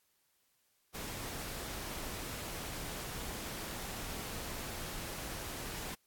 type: noise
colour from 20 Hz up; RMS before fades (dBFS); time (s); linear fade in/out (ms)
pink; -42; 0.94-5.95; 10
effects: white hiss -75 dBFS RMS until 6.06 s + AAC 64 kbps